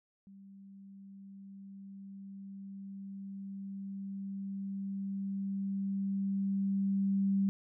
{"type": "tone with level ramp", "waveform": "sine", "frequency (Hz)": 196, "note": "G3", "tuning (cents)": 0, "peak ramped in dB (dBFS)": [-51, -26], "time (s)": [0.27, 7.49], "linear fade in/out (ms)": 0, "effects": []}